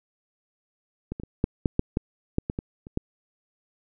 clicks, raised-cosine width 3 ms, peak -18 / -21 / -23 / -8 / -8 / -7 / -10 / -9 / -14 / -16 / -28 / -12 dBFS, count 12, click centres 1.12 / 1.199 / 1.235 / 1.441 / 1.658 / 1.794 / 1.971 / 2.384 / 2.499 / 2.589 / 2.869 / 2.974 s, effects none

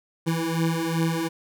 25% pulse beating tone pair, 162.8 / 165.4 Hz, E3 / E3, -21 / +6 cents, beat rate 2.6 Hz, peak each -23 / -21 dBFS, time 0.26-1.29 s, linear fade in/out 20 ms, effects none

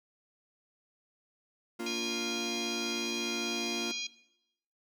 40% pulse chord, Bb major, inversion none, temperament equal with one note detuned, 233.1 / 287.8 / 349.2 Hz, Bb3 / D4 / F4, 0 / -35 / 0 cents, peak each -38 / -43 / -37 dBFS, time 1.79-3.92 s, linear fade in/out 10 ms
harmonic tone, 815 Hz, G#5, 33 cents flat, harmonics 3 / 4 / 5 / 6 / 7 / 8, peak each -38 / -40 / -42 / -44 / -45 / -46 dBFS, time 1.86-4.07 s, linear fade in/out 5 ms
effects noise-tail reverb RT60 0.8 s tail -17 dB re dry

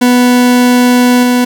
40% pulse tone with level steps, 246.9 Hz, B3, in tune, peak -4 / -6 dBFS, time 0.01-1.45 s, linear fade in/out 10 ms, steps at 1.23 s, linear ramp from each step 2 ms, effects 7-bit

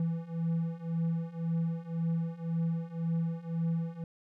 triangle beating tone pair, 164.81 / 166.71 Hz, E3 / E3, 0 / +20 cents, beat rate 1.9 Hz, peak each -32 / -30 dBFS, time 0-4.04 s, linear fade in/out 2 ms, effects none

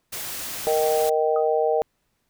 white noise, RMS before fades -32 dBFS, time 0.12-1.1 s, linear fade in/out 10 ms
harmonic tone, 155.56 Hz, D#3, in tune, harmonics 3 / 4 / 5, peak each -21 / -23 / -25 dBFS, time 0.67-1.82 s, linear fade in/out 0 ms
sine tone with exponential decay, 1252 Hz, D#6, 10 cents sharp, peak -27 dBFS, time 1.36-1.49 s, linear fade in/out 2 ms, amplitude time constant 27 ms
effects pink hiss -72 dBFS RMS until 2.29 s

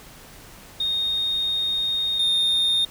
sine tone pair in turn, 3700 / 3662 Hz, A#7 / A#7, -14 / -32 cents, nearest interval unison, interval 18 cents, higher first, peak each -20 / -15 dBFS, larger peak second, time 0.8-2.19 / 2.19-2.85 s, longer first, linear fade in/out 5 ms, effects tanh soft clip ceiling -17 dBFS + pink hiss -45 dBFS RMS until 2.9 s

